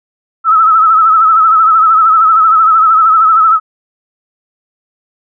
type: tone with vibrato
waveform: sine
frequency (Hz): 1300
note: E6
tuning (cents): -24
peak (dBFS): -4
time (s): 0.44-3.6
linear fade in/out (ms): 50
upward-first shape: sine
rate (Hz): 13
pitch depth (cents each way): 57
effects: none